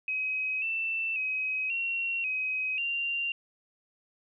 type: tone with pitch steps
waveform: sine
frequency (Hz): 2535 / 2667 / 2535 / 2736 / 2529 / 2775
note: D#7 / E7 / D#7 / F7 / D#7 / F7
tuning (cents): +32 / +20 / +32 / -36 / +28 / -12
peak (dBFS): -28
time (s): 0.08-3.32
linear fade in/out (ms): 2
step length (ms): 540
effects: none